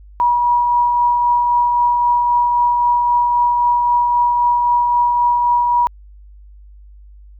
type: tone with tremolo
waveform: sine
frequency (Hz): 964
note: B5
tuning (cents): -42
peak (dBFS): -10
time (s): 0.2-5.87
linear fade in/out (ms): 0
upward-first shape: triangle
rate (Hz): 3.8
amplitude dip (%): 30
effects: added 50 Hz sine -38 dBFS peak until 7.39 s